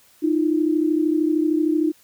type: tone pair together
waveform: sine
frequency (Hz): 308.8 / 341.9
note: D#4 / F4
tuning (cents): -13 / -37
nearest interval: major second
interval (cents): 176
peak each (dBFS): -18 / -22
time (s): 0.22-1.92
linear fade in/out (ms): 20
effects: white hiss -55 dBFS RMS until 2.03 s